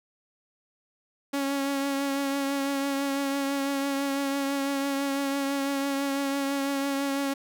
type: tone with vibrato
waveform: sawtooth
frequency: 277.2 Hz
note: C#4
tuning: in tune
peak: -22 dBFS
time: 1.33-7.34 s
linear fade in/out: 10 ms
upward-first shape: triangle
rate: 6 Hz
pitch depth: 27 cents each way
effects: none